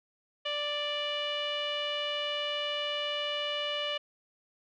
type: tone with low-pass filter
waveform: sawtooth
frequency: 587.3 Hz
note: D5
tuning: in tune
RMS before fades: -33 dBFS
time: 0.45-3.98 s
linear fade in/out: 10 ms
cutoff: 3100 Hz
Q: 8.3
effects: none